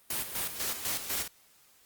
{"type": "noise with tremolo", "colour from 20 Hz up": "white", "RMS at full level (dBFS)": -32, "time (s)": [0.1, 1.28], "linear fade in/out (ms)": 5, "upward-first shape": "square", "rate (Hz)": 4, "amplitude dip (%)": 60, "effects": ["white hiss -62 dBFS RMS until 1.85 s", "Opus 32 kbps"]}